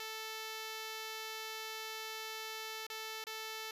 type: tone with dropouts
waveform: 5% pulse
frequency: 440 Hz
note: A4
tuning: in tune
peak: -30 dBFS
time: 0-3.71 s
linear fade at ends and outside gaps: 2 ms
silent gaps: 2.867-2.9 / 3.24-3.268 s
effects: resampled to 32000 Hz